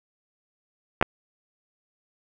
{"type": "clicks", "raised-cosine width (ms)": 0.5, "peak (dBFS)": -4, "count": 2, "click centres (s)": [1.013, 1.026], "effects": []}